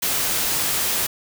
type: noise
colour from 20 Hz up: white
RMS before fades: -22 dBFS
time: 0.02-1.07 s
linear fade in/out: 10 ms
effects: none